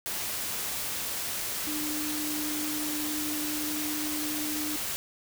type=tone in noise; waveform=sine; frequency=301.9 Hz; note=D4; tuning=48 cents sharp; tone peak=-33 dBFS; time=1.67-4.76 s; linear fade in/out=0 ms; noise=white; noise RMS=-33 dBFS; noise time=0.06-4.96 s; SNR=-3 dB; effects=none